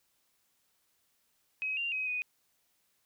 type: tone with pitch steps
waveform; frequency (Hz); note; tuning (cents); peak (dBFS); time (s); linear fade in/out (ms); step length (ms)
sine; 2541 / 2778 / 2531 / 2486; D#7 / F7 / D#7 / D#7; +36 / -10 / +29 / -2; -31; 1.62-2.22; 0; 150
effects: white hiss -74 dBFS RMS until 3.05 s